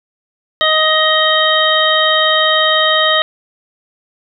harmonic tone, 626 Hz, D#5, 10 cents sharp, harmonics 1 / 2 / 3 / 5 / 6, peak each -16 / -16 / -16 / -16 / -16 dBFS, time 0.61-3.22 s, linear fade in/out 0 ms, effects none

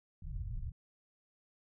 pink low-pass noise, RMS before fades -40 dBFS, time 0.22-0.72 s, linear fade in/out 5 ms, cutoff 140 Hz, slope 48 dB/octave, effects none

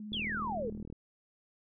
sine tone with vibrato, 211.2 Hz, G#3, 29 cents sharp, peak -40 dBFS, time 0-0.83 s, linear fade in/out 2 ms, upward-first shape square, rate 19 Hz, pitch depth 19 cents each way
click train, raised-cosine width 3 ms, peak -32 dBFS, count 33, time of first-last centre 0.12-0.926 s, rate 39.7 Hz
sine exponential sweep, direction down, 3520 to 416.8 Hz, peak -33 dBFS, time 0.13-0.7 s, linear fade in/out 2 ms
effects none

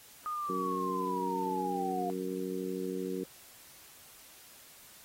sine linear sweep, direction down, 1237 to 702 Hz, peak -33 dBFS, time 0.26-2.1 s, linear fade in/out 0 ms
harmonic tone, 93 Hz, F#2, 9 cents sharp, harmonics 2 / 3 / 4 / 5, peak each -39 / -39 / -37 / -40 dBFS, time 0.49-3.24 s, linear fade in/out 5 ms
effects white hiss -55 dBFS RMS until 5.04 s + AAC 48 kbps

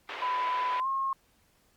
white band-pass noise, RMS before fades -39 dBFS, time 0.09-0.8 s, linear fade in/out 0 ms, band 400 to 2800 Hz, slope 24 dB/octave
sine tone with pitch glide, 1000 to 1078 Hz, B5 to C#6, +21 to -49 cents, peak -27 dBFS, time 0.22-1.13 s, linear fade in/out 2 ms, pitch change +130 cents, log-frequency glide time 0.78-0.87 s
effects pink hiss -67 dBFS RMS until 1.76 s + Opus 48 kbps

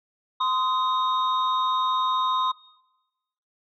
sine tone cluster, 1033 / 1253 / 3718 Hz, C6 / D#6 / A#7, -22 / +12 / -5 cents, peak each -22 / -28 / -29 dBFS, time 0.4-2.52 s, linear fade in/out 10 ms, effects noise-tail reverb RT60 1.0 s tail -20 dB re dry + tanh soft clip ceiling -12 dBFS

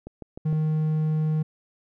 click train, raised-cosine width 2 ms, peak -24 dBFS, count 4, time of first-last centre 0.07-0.528 s, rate 6.55 Hz
triangle tone, 155.56 Hz, D#3, in tune, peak -19 dBFS, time 0.45-1.43 s, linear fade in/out 10 ms
effects none

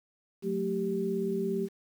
sine tone cluster, 183.3 / 220.8 / 390.5 Hz, F#3 / A3 / G4, -16 / +6 / -7 cents, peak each -34 / -34 / -30 dBFS, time 0.42-1.69 s, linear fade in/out 50 ms, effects 9-bit

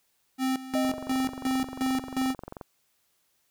square tone with tremolo, 261.6 Hz, C4, in tune, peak -25 dBFS, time 0.38-2.35 s, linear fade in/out 50 ms, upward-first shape square, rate 2.8 Hz, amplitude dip 80%
sine tone with exponential decay, 622.3 Hz, D#5, in tune, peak -26 dBFS, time 0.75-1.49 s, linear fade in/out 0 ms, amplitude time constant 160 ms
click train, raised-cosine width 1 ms, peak -24 dBFS, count 41, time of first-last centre 0.85-2.612 s, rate 22.7 Hz
effects white hiss -71 dBFS RMS until 3.5 s

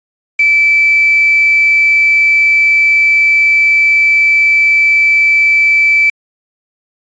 sine tone with quantisation, 2318 Hz, D7, 23 cents flat, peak -6 dBFS, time 0.39-6.1 s, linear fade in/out 5 ms, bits 4, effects resampled to 16000 Hz

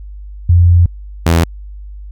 sine / sawtooth tone pair in turn, 87 / 83.42 Hz, F2 / E2, -6 / +21 cents, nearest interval minor second, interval 73 cents, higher first, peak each -4 dBFS, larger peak neither, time 0.49-0.86 / 1.26-1.44 s, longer first, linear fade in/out 5 ms, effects added 50 Hz sine -27 dBFS peak until 2.11 s

